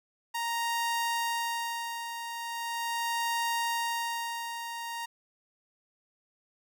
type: tone with tremolo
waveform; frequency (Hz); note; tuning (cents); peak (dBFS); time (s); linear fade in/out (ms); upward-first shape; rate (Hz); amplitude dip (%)
sawtooth; 932.3; A#5; 0; -24; 0.34-5.06; 10; sine; 0.4; 60
effects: none